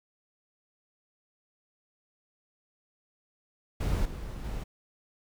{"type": "noise with level steps", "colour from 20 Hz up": "brown", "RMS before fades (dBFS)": [-28, -38, -35], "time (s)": [3.8, 4.64], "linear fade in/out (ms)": 10, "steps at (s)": [4.05, 4.44], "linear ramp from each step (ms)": 5, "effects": []}